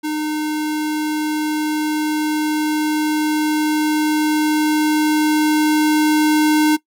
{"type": "tone with level ramp", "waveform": "square", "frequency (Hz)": 305.5, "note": "D#4", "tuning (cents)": -32, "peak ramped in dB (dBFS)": [-20, -12], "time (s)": [0.03, 6.77], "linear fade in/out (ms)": 20, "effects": ["noise-tail reverb RT60 0.1 s tail -19 dB re dry"]}